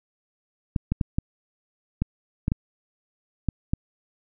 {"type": "clicks", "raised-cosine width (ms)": 5, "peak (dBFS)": -10, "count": 9, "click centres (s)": [0.762, 0.92, 1.012, 1.185, 2.02, 2.481, 2.519, 3.487, 3.735], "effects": []}